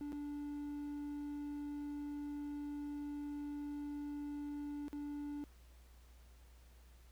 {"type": "tone with dropouts", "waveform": "triangle", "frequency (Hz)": 291, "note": "D4", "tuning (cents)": -16, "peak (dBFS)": -39, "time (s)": [0.01, 5.44], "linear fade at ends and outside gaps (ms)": 0, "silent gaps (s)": [[0.121, 0.129], [4.882, 4.93]], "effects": ["added 60 Hz sine -58 dBFS peak until 7.11 s", "pink hiss -69 dBFS RMS until 7.11 s"]}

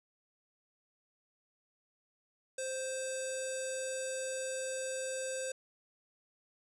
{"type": "tone with low-pass filter", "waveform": "square", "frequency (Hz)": 523.3, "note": "C5", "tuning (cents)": 0, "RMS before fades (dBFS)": -38, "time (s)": [2.58, 5.52], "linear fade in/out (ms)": 5, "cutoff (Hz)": 8100, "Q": 7.8, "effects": []}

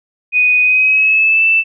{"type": "tone with pitch glide", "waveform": "sine", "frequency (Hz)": [2488, 2651], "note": ["D#7", "E7"], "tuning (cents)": [-1, 9], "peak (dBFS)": -8, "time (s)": [0.32, 1.64], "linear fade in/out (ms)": 50, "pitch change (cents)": 110, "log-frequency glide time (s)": [0.62, 1.45], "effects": []}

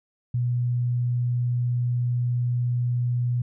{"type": "tone", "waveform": "sine", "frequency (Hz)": 122.1, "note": "B2", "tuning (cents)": -19, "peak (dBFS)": -21, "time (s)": [0.34, 3.42], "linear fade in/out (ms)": 5, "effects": []}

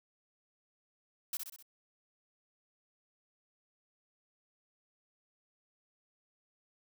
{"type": "noise with echo", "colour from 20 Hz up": "blue", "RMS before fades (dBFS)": -36, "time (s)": [1.33, 1.37], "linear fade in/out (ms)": 2, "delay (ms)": 64, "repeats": 4, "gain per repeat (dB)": -5, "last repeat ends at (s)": 1.626, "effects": []}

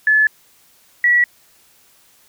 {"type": "tone pair in turn", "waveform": "sine", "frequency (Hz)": [1725, 1936.2], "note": ["A6", "B6"], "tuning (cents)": [-35, -35], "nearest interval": "major second", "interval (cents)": 200, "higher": "second", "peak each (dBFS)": -10, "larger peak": "neither", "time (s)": [[0.07, 0.27], [1.04, 1.24]], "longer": "neither", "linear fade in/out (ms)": 2, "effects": ["white hiss -53 dBFS RMS until 2.28 s"]}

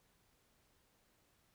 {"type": "silence", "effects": ["pink hiss -74 dBFS RMS until 1.54 s"]}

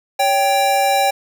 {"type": "tone pair together", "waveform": "square", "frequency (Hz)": [561, 785.9], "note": ["C#5", "G5"], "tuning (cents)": [21, 4], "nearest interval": "tritone", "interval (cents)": 583, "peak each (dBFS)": [-20, -15], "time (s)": [0.19, 1.11], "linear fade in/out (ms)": 10, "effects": ["7-bit"]}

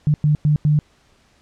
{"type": "tone bursts at uneven times", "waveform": "sine", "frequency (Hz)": 150, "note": "D3", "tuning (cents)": 37, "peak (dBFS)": -12, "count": 4, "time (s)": [[0.07, 0.14], [0.24, 0.35], [0.45, 0.56], [0.65, 0.79]], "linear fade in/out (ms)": 0, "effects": ["pink hiss -57 dBFS RMS until 1.41 s", "low-pass 7000 Hz 12 dB/octave"]}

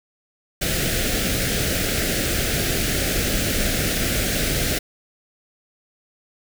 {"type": "band-stop noise", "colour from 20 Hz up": "pink", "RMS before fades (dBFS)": -22, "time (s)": [0.61, 4.79], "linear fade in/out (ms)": 10, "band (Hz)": [700, 1400], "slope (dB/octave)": 48, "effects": []}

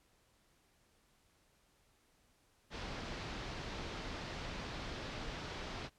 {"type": "low-pass noise", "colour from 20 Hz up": "pink", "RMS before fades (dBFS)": -44, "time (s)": [2.7, 5.9], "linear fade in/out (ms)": 50, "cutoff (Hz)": 5100, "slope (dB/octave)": 24, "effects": ["pink hiss -72 dBFS RMS until 5.98 s", "low-pass 12000 Hz 12 dB/octave"]}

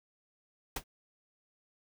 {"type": "noise with exponential decay", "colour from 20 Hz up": "pink", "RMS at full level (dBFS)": -29, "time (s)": [0.76, 0.84], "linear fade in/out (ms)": 5, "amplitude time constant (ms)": 16, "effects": []}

